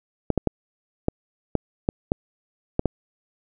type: clicks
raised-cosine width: 2 ms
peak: -6 dBFS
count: 9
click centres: 0.303 / 0.377 / 0.473 / 1.084 / 1.553 / 1.889 / 2.119 / 2.794 / 2.857 s
effects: none